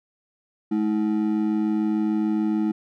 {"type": "ring-modulated tone", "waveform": "triangle", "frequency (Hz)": 266.7, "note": "C4", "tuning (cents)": 33, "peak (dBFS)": -15, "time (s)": [0.71, 2.72], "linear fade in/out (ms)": 10, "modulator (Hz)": 53.4, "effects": []}